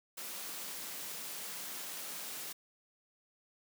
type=high-pass noise; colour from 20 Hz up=white; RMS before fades=-43 dBFS; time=0.17-2.53 s; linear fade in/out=10 ms; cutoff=140 Hz; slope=96 dB/octave; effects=none